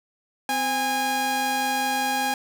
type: tone pair together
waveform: sawtooth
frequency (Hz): 257.8 / 818.5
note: C4 / G#5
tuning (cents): -26 / -25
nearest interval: octave + minor sixth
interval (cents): 2001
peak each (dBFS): -27 / -19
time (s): 0.49-2.34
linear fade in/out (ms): 2
effects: none